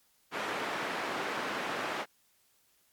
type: band-pass noise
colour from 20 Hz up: white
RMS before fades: -35 dBFS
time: 0.31-2.06 s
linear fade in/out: 50 ms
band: 240 to 1700 Hz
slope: 12 dB/octave
effects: white hiss -69 dBFS RMS until 2.92 s + MP3 96 kbps